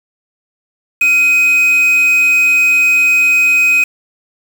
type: tone with quantisation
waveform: triangle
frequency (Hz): 2512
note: D#7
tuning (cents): +16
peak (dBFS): -6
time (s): 1.01-3.84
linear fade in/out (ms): 5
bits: 4
effects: none